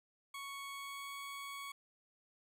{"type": "tone with pitch glide", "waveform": "20% pulse", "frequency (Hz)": [1110, 1116.4], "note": ["C#6", "C#6"], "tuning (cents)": [2, 12], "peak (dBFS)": -39, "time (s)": [0.34, 1.72], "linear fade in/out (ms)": 5, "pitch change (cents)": 10, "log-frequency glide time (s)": [0.71, 1.15], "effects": []}